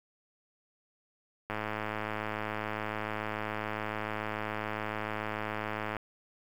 click train, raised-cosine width 0.5 ms, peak -19 dBFS, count 479, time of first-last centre 1.5-5.967 s, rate 107 Hz, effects 8-bit

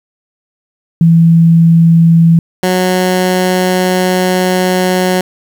sine / 15% pulse tone pair in turn, 166 / 183.6 Hz, E3 / F#3, +12 / -13 cents, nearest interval major second, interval 175 cents, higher second, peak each -3 dBFS, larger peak neither, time 1.01-2.39 / 2.63-5.21 s, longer second, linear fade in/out 2 ms, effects 7-bit

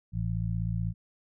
harmonic tone, 56.1 Hz, A1, 34 cents sharp, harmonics 1 / 2 / 3, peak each -34 / -30 / -33 dBFS, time 0.12-0.94 s, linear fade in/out 50 ms, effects none

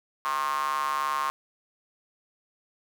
square tone with high-pass filter, 71.5 Hz, D2, 46 cents flat, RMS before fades -28 dBFS, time 0.25-1.3 s, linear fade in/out 0 ms, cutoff 1100 Hz, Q 9.1, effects none

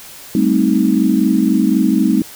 sine chord, A half-diminished seventh, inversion third, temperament equal with one note detuned, 196 / 220 / 261.6 / 313.7 Hz, G3 / A3 / C4 / Eb4, 0 / 0 / 0 / +14 cents, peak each -16 dBFS, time 0.35-2.22 s, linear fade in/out 2 ms, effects white hiss -36 dBFS RMS until 2.35 s

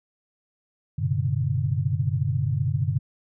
sine tone cluster, 96.3 / 118.9 / 132.5 / 147.1 Hz, G2 / A#2 / C3 / D3, -30 / +35 / +22 / +3 cents, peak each -27 dBFS, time 0.98-2.99 s, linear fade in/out 10 ms, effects none

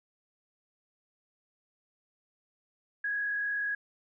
sine tone with frequency modulation, 1661.2 Hz, G#6, in tune, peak -29 dBFS, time 3.04-3.75 s, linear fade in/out 5 ms, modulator 43.2 Hz, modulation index 0.55, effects none

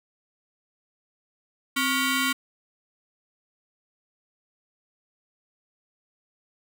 15% pulse ring-modulated tone, 840 Hz, G#5, 19 cents sharp, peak -13 dBFS, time 1.76-2.33 s, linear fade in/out 10 ms, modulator 578 Hz, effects none

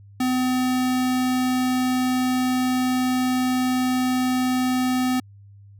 square tone, 254.2 Hz, C4, 50 cents flat, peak -20 dBFS, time 0.2-5.2 s, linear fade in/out 5 ms, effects added 100 Hz sine -44 dBFS peak until 5.79 s

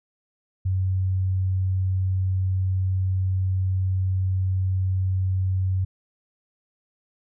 sine tone, 93.9 Hz, F#2, 26 cents sharp, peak -20 dBFS, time 0.65-5.85 s, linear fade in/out 10 ms, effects none

